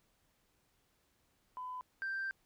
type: tone pair in turn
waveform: sine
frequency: 1006 / 1570.9 Hz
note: B5 / G6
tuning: +32 / +3 cents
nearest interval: minor sixth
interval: 771 cents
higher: second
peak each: -40 / -34 dBFS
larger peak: second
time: 1.57-1.81 / 2.02-2.31 s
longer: second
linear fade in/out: 0 ms
effects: tanh soft clip ceiling -33 dBFS + pink hiss -75 dBFS RMS until 2.45 s